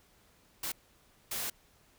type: noise bursts at uneven times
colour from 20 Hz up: white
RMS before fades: -36 dBFS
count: 2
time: 0.63-0.72 / 1.31-1.5 s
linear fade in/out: 5 ms
effects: pink hiss -65 dBFS RMS until 1.98 s

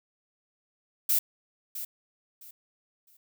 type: noise with echo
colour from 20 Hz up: violet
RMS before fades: -24 dBFS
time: 1.09-1.19 s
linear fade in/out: 5 ms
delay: 660 ms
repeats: 3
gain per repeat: -12 dB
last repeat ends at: 3.17 s
effects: none

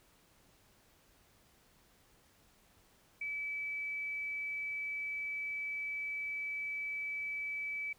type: tone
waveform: sine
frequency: 2300 Hz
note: D7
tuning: 37 cents flat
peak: -36 dBFS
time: 3.21-7.93 s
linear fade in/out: 5 ms
effects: pink hiss -67 dBFS RMS until 7.98 s

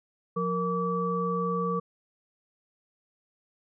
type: tone cluster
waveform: sine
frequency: 176.9 / 466 / 1152 Hz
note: F3 / A#4 / D6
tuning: +23 / -1 / -34 cents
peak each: -30 dBFS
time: 0.36-1.8 s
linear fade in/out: 10 ms
effects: none

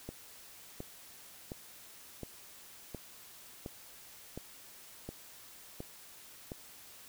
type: click train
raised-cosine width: 2 ms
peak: -27 dBFS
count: 10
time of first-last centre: 0.09-6.519 s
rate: 1.4 Hz
effects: white hiss -54 dBFS RMS until 7.08 s

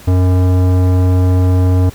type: tone with tanh clipping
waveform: sine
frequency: 91.5 Hz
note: F#2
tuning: 19 cents flat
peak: -10 dBFS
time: 0.07-1.9 s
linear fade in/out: 10 ms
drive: 17 dB
effects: added 60 Hz sine -41 dBFS peak until 1.94 s + pink hiss -38 dBFS RMS until 1.94 s

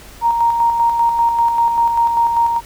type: tone with tremolo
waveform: sine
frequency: 932.3 Hz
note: A#5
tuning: in tune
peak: -10 dBFS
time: 0.21-2.61 s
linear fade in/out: 50 ms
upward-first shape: square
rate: 5.1 Hz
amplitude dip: 40%
effects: added 50 Hz sine -41 dBFS peak until 2.65 s + pink hiss -40 dBFS RMS until 2.65 s

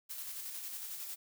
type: noise with tremolo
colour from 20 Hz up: blue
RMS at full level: -42 dBFS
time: 0.09-1.16 s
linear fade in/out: 20 ms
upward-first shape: square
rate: 11 Hz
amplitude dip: 30%
effects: none

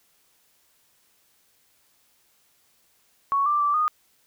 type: tone with pitch steps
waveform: sine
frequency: 1113 / 1180 / 1166 / 1232 Hz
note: C#6 / D6 / D6 / D#6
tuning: +7 / +8 / -13 / -17 cents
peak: -19 dBFS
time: 3.32-3.88 s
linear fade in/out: 0 ms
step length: 140 ms
effects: white hiss -64 dBFS RMS until 4.26 s

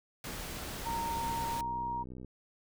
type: noise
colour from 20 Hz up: pink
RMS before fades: -41 dBFS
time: 0.24-1.61 s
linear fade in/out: 2 ms
type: tone with pitch glide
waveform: sine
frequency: 924 to 941.8 Hz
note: A#5 to A#5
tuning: -16 to +18 cents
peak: -33 dBFS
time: 0.85-2.04 s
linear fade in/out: 20 ms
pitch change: +34 cents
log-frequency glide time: 1.43-1.79 s
type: click train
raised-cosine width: 3 ms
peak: -33 dBFS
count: 88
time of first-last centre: 0.87-2.247 s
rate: 63.2 Hz
effects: none

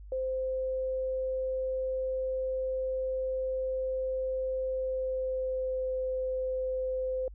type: tone with pitch glide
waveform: sine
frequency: 520 to 515.8 Hz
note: C5 to C5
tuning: -11 to -25 cents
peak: -29 dBFS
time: 0.12-7.28 s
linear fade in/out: 2 ms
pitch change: -14 cents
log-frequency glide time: 4.68-5.92 s
effects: added 50 Hz sine -44 dBFS peak until 7.34 s

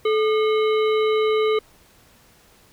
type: harmonic tone with a mistuned harmonic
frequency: 433.3 Hz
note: A4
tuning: 27 cents flat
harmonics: 1 / 3 / 5 / 7 / 9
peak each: -17 / -27 / -31 / -34 / -36 dBFS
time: 0.05-1.59 s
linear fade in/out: 5 ms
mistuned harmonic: 3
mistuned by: -120 cents
effects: pink hiss -54 dBFS RMS until 2.72 s

